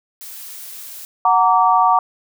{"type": "noise", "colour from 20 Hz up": "blue", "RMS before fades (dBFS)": -34, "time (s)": [0.21, 1.05], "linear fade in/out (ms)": 0}
{"type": "chord", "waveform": "sine", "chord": "Gb augmented", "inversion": "none", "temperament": "just", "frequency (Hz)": [740, 925, 1156.2], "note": ["Gb5", "Bb5", "D6"], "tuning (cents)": [0, -14, -27], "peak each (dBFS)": -15, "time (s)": [1.25, 1.99], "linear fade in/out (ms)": 2}
{"effects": []}